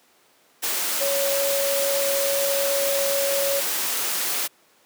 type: tone in noise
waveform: sine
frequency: 557 Hz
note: C#5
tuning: 8 cents sharp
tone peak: -22 dBFS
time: 1-3.61 s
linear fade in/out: 20 ms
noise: white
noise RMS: -25 dBFS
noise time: 0.62-4.48 s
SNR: 0 dB
effects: pink hiss -58 dBFS RMS until 4.85 s + high-pass 300 Hz 12 dB/octave